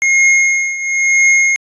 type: tone with tremolo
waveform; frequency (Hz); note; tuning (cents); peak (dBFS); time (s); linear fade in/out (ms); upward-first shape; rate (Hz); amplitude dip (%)
square; 2147; C7; +44; -7; 0.02-1.56; 0; triangle; 0.99; 80
effects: resampled to 22050 Hz